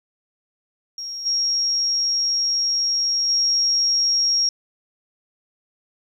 sine tone with level steps, 5588 Hz, F8, in tune, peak -28 / -18 / -16 dBFS, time 0.98-4.49 s, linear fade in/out 2 ms, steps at 1.25 / 3.28 s, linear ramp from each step 20 ms, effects 9-bit

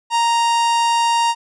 45% pulse tone, 932.3 Hz, A#5, in tune, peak -14 dBFS, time 0.1-1.35 s, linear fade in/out 50 ms, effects resampled to 22050 Hz

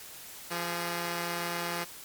5% pulse tone pair together, 172.1 / 414.7 Hz, F3 / G#4, -25 / -3 cents, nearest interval octave + minor third, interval 1522 cents, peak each -21 / -27 dBFS, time 0.5-1.85 s, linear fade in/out 20 ms, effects white hiss -46 dBFS RMS until 2.04 s + MP3 96 kbps

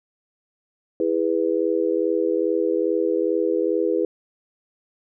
sine chord, E major, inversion none, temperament just, 329.6 / 412 / 494.4 Hz, E4 / G#4 / B4, 0 / -14 / +2 cents, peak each -23 dBFS, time 1-4.05 s, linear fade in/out 2 ms, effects none

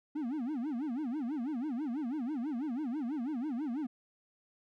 triangle tone with vibrato, 269.2 Hz, C4, 49 cents sharp, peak -31 dBFS, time 0.15-3.87 s, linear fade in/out 10 ms, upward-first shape sine, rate 6.1 Hz, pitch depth 280 cents each way, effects none

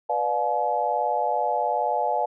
sine chord, B diminished seventh, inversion none, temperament just, 493.9 / 592.7 / 711.2 / 853.4 Hz, B4 / D5 / F5 / Ab5, 0 / +16 / +31 / +47 cents, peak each -30 / -28 / -26 / -25 dBFS, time 0.09-2.26 s, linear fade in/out 10 ms, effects none

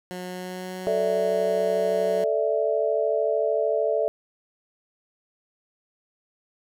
15% pulse tone with pitch glide, 181.3 to 185 Hz, F#3 to F#3, -35 to 0 cents, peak -26 dBFS, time 0.11-2.24 s, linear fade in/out 0 ms, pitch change +35 cents, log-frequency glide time 0.22-0.8 s
sine chord, A suspended fourth, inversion none, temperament just, 440 / 586.7 / 660 Hz, A4 / D5 / E5, 0 / -2 / +2 cents, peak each -25 dBFS, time 0.87-4.08 s, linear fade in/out 0 ms
effects none

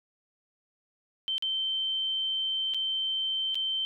sine tone with dropouts, 3107 Hz, G7, 16 cents flat, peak -27 dBFS, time 1.28-3.85 s, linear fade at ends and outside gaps 0 ms, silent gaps 1.381-1.424 / 2.738-2.745 / 3.545-3.554 s, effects none

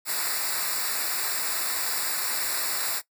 white noise with comb filter, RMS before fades -28 dBFS, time 0.05-3.02 s, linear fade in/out 50 ms, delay 0.32 ms, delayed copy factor -0.95, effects noise-tail reverb RT60 0.1 s tail -18 dB re dry

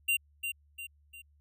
square tone with echo, 2775 Hz, F7, 12 cents flat, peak -26 dBFS, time 0.08-0.17 s, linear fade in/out 10 ms, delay 350 ms, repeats 3, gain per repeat -7 dB, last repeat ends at 1.22 s, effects added 73 Hz sine -62 dBFS peak until 1.4 s

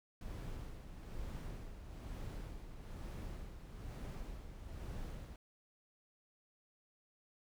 brown noise with tremolo, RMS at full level -44 dBFS, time 0.21-5.36 s, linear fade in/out 2 ms, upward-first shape sine, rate 1.1 Hz, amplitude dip 55%, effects none

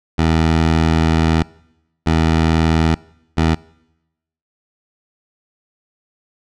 15% pulse tone bursts at uneven times, 80.8 Hz, E2, 34 cents flat, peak -6 dBFS, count 3, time 0.18-1.43 / 2.06-2.95 / 3.37-3.55 s, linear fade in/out 10 ms, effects noise-tail reverb RT60 0.9 s tail -23 dB re dry + low-pass 5000 Hz 12 dB/octave

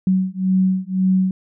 sine beating tone pair, 186.6 / 188.5 Hz, F#3 / F#3, +15 / +32 cents, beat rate 1.9 Hz, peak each -18 dBFS, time 0.07-1.31 s, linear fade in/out 2 ms, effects none

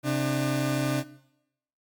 30% pulse tone pair together, 133.88 / 300 Hz, C3 / D4, +40 / +37 cents, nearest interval octave + major second, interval 1397 cents, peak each -24 dBFS, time 0.03-1.04 s, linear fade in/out 50 ms, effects noise-tail reverb RT60 0.8 s tail -18 dB re dry + MP3 96 kbps

